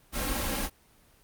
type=noise with comb filter; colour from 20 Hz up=pink; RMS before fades=-30 dBFS; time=0.12-0.7 s; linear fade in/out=50 ms; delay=3.7 ms; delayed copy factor=+0.8; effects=pink hiss -61 dBFS RMS until 1.23 s + Opus 24 kbps